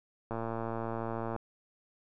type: click train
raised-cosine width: 1 ms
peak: -22 dBFS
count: 121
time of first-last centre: 0.31-1.363 s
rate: 114 Hz
effects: none

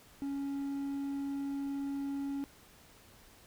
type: tone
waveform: triangle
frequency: 278.5 Hz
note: C#4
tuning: 8 cents sharp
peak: -32 dBFS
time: 0.22-2.44 s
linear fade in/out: 0 ms
effects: pink hiss -59 dBFS RMS until 3.46 s

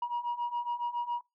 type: beating tone pair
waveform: sine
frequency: 953 / 960.2 Hz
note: A#5 / B5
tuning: +38 / -49 cents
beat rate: 7.2 Hz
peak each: -33 / -31 dBFS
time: 0.02-1.21 s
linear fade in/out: 5 ms
effects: noise-tail reverb RT60 0.2 s tail -21 dB re dry + tanh soft clip ceiling -27 dBFS

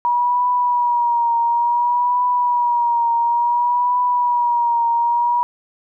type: tone with vibrato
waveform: sine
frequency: 960 Hz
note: B5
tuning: 49 cents flat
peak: -14 dBFS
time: 0.05-5.43 s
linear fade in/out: 0 ms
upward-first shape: triangle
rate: 0.57 Hz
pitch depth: 50 cents each way
effects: none

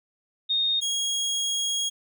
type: tone pair in turn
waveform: sine / 25% pulse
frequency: 3694 / 3291 Hz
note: A#7 / G#7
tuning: -16 / -16 cents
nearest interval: major second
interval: 200 cents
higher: first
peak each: -21 dBFS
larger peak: neither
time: 0.49-0.81 / 0.81-1.9 s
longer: second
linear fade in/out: 20 ms
effects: none

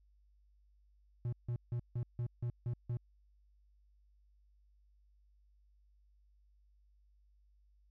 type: tone bursts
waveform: triangle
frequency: 120 Hz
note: B2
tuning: 49 cents flat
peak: -32 dBFS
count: 8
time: 1.25-2.97 s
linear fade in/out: 0 ms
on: 75 ms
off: 160 ms
effects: added 50 Hz sine -65 dBFS peak until 7.9 s

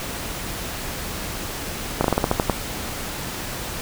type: slowing click train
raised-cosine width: 1 ms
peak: -3 dBFS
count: 9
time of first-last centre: 2.01-2.498 s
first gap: 33 ms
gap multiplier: 1.17
effects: pink hiss -30 dBFS RMS until 3.81 s

